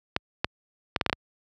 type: clicks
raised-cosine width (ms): 0.3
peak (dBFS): -6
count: 7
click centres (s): 0.164 / 0.445 / 0.962 / 1.012 / 1.063 / 1.097 / 1.129
effects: high-pass 60 Hz 12 dB/octave